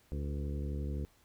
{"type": "harmonic tone with a mistuned harmonic", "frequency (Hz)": 71.8, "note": "D2", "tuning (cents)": -39, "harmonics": [1, 2, 3, 4, 5, 6, 7], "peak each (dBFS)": [-35, -41, -45, -47, -49, -51, -52], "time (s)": [0.12, 1.05], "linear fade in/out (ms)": 0, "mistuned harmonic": 6, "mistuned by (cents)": 32, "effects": ["pink hiss -67 dBFS RMS until 1.24 s"]}